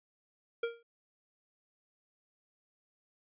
square tone with exponential decay, 466.2 Hz, A#4, in tune, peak -29 dBFS, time 0.63-0.83 s, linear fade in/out 5 ms, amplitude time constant 43 ms, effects resampled to 8000 Hz

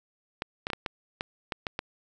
clicks, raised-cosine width 0.3 ms, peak -14 dBFS, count 9, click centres 0.421 / 0.669 / 0.702 / 0.733 / 0.862 / 1.209 / 1.522 / 1.668 / 1.791 s, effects none

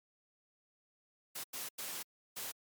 white noise bursts at uneven times, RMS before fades -42 dBFS, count 4, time 1.35-1.44 / 1.53-1.69 / 1.78-2.03 / 2.36-2.52 s, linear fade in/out 10 ms, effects high-pass 150 Hz 12 dB/octave + MP3 96 kbps

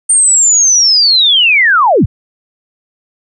sine linear sweep, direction down, 8870 to 49 Hz, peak -5 dBFS, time 0.09-2.06 s, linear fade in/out 10 ms, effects none

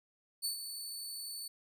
20% pulse tone with ADSR envelope, 4482 Hz, C#8, 18 cents sharp, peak -26 dBFS, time 0.42-1.48 s, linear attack 31 ms, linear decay 110 ms, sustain -9 dB, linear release 6 ms, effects none

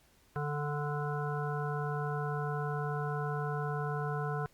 harmonic tone, 146.83 Hz, D3, in tune, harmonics 1 / 3 / 5 / 7 / 9 / 10, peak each -34 / -39 / -41 / -42 / -44 / -44 dBFS, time 0.36-4.46 s, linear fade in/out 0 ms, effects pink hiss -66 dBFS RMS until 4.53 s + Opus 48 kbps

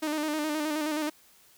sawtooth tone with vibrato, 304.7 Hz, D#4, 36 cents flat, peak -24 dBFS, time 0.02-1.1 s, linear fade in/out 10 ms, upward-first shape square, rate 9.5 Hz, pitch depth 43 cents each way, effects white hiss -59 dBFS RMS until 1.57 s

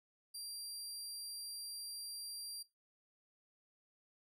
25% pulse tone, 4738 Hz, D8, 14 cents sharp, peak -40 dBFS, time 0.34-2.63 s, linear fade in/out 10 ms, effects noise-tail reverb RT60 0.2 s tail -19 dB re dry

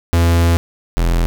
45% pulse tone pair in turn, 84.7 / 42.35 Hz, E2 / E1, +48 / +48 cents, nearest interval octave, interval 1200 cents, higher first, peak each -10 / -12 dBFS, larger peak first, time 0.13-0.57 / 0.97-1.26 s, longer first, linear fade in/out 0 ms, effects none

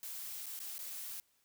blue noise with dropouts, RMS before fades -44 dBFS, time 0.03-1.2 s, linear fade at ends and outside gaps 0 ms, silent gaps 0.459-0.466 / 0.591-0.602 / 0.781-0.791 s, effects white hiss -74 dBFS RMS until 1.44 s

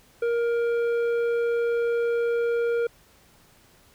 sine tone with tanh clipping, 469.5 Hz, A#4, 12 cents sharp, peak -23 dBFS, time 0.22-2.87 s, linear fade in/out 5 ms, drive 9 dB, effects pink hiss -57 dBFS RMS until 3.94 s

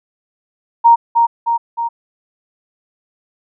sine tone with echo, 932.3 Hz, A#5, in tune, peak -4 dBFS, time 0.84-0.96 s, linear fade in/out 20 ms, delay 310 ms, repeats 3, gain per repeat -4 dB, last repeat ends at 1.89 s, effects none

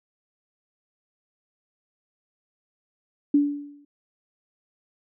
sine tone with exponential decay, 288.5 Hz, D4, 31 cents flat, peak -13 dBFS, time 3.34-3.85 s, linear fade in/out 5 ms, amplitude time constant 110 ms, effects none

